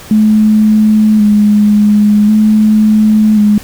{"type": "tone with vibrato", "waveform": "sine", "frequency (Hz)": 211.8, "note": "G#3", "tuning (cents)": 34, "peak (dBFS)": -4, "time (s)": [0.11, 3.58], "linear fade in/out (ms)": 2, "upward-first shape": "square", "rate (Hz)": 0.46, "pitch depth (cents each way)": 25, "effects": ["pink hiss -32 dBFS RMS until 3.63 s"]}